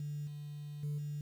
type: tone with level steps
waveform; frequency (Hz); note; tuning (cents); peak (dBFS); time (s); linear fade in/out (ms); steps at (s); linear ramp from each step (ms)
sine; 146.83; D3; 0; -36 / -41 / -32 / -36; 0-1.21; 2; 0.27 / 0.83 / 0.98; 5
effects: tanh soft clip ceiling -33 dBFS + 10-bit